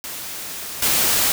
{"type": "noise with level steps", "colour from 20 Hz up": "white", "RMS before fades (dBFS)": [-31, -18], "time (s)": [0.04, 1.32], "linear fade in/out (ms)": 0, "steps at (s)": 0.82, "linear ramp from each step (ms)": 5, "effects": []}